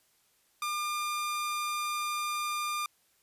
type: tone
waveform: sawtooth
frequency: 1202 Hz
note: D6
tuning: 40 cents sharp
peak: -27 dBFS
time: 0.62-2.86 s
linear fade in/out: 2 ms
effects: white hiss -69 dBFS RMS until 3.22 s + resampled to 32000 Hz